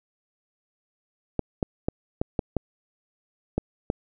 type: clicks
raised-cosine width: 2 ms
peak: -10 dBFS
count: 8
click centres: 1.393 / 1.628 / 1.885 / 2.215 / 2.392 / 2.567 / 3.58 / 3.901 s
effects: none